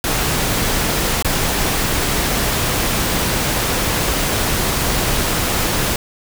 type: noise with dropouts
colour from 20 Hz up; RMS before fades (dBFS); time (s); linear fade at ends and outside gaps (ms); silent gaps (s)
pink; -18; 0.04-5.96; 2; 1.225-1.246
effects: none